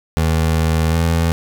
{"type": "tone with pitch glide", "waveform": "25% pulse", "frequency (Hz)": [80.3, 82.84], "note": ["E2", "E2"], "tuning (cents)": [-45, 9], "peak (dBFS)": -10, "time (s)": [0.17, 1.32], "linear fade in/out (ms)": 0, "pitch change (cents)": 54, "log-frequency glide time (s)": [0.9, 0.97], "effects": []}